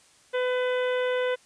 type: harmonic tone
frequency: 502 Hz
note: B4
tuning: 28 cents sharp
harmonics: 1 / 2 / 3 / 4 / 5 / 6 / 7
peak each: -24 / -36 / -34 / -37 / -43 / -42 / -43 dBFS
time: 0.33-1.36 s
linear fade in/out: 20 ms
effects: white hiss -58 dBFS RMS until 1.45 s + resampled to 22050 Hz